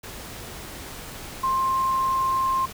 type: tone in noise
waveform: sine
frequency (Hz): 1056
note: C6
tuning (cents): +16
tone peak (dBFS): -20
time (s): 1.43-2.66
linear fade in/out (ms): 10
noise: pink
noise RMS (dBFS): -38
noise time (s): 0.03-2.73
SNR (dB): +15
effects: none